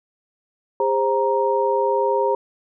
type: tone cluster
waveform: sine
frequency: 404.8 / 526 / 936 Hz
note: G#4 / C5 / A#5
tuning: -44 / +9 / +7 cents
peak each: -21 dBFS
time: 0.8-2.35 s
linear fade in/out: 2 ms
effects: none

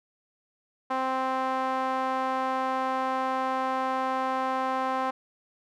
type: tone with band-pass filter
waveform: sawtooth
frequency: 261.5 Hz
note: C4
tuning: 1 cent flat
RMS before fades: -28 dBFS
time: 0.9-5.11 s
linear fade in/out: 10 ms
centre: 960 Hz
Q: 2.2
effects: none

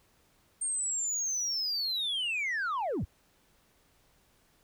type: linear sweep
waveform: sine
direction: down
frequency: 8730 to 37 Hz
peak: -27 dBFS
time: 0.61-3.05 s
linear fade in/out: 10 ms
effects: tanh soft clip ceiling -28 dBFS + pink hiss -67 dBFS RMS until 4.63 s

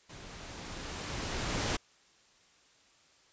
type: noise with level ramp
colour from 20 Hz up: pink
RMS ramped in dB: -49 to -31 dBFS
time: 0.09-1.77 s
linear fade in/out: 10 ms
effects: white hiss -64 dBFS RMS until 3.32 s + resampled to 16000 Hz

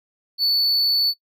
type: tone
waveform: triangle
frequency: 4467 Hz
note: C#8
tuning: 12 cents sharp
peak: -15 dBFS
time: 0.38-1.14 s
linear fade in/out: 50 ms
effects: noise-tail reverb RT60 0.1 s tail -20 dB re dry

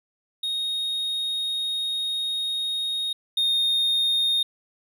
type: tone pair in turn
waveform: triangle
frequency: 3729 / 3688 Hz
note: A#7 / A#7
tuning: 0 / -19 cents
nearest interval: unison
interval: 19 cents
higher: first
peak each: -23 / -18 dBFS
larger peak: second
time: 0.43-3.13 / 3.37-4.43 s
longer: first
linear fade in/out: 5 ms
effects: none

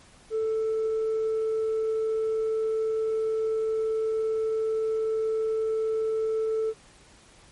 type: tone with tanh clipping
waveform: triangle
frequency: 441 Hz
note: A4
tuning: 4 cents sharp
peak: -24 dBFS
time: 0.3-6.74 s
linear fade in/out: 50 ms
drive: 6 dB
effects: pink hiss -54 dBFS RMS until 7.51 s + MP3 48 kbps

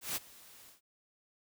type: noise with ADSR envelope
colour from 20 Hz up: white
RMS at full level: -34 dBFS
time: 0.01-0.81 s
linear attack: 150 ms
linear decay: 26 ms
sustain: -22 dB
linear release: 130 ms
effects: none

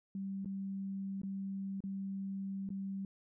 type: tone with dropouts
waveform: sine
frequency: 194.7 Hz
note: G3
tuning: 12 cents flat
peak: -37 dBFS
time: 0.15-3.05 s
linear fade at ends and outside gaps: 2 ms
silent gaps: 0.447-0.457 / 1.217-1.233 / 1.805-1.838 / 2.691-2.703 s
effects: none

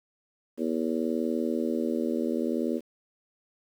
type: harmonic tone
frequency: 80.5 Hz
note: E2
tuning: 41 cents flat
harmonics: 3 / 4 / 5 / 6 / 7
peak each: -29 / -31 / -33 / -35 / -36 dBFS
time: 0.57-2.81 s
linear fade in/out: 50 ms
effects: 9-bit

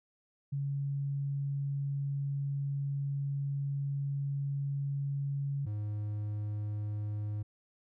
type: tone pair in turn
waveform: sine / triangle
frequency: 140 / 104.88 Hz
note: C#3 / G#2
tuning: +18 / +17 cents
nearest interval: perfect fourth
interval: 501 cents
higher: first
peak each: -31 / -31 dBFS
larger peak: neither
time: 0.52-5.66 / 5.66-7.43 s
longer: first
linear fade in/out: 10 ms
effects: none

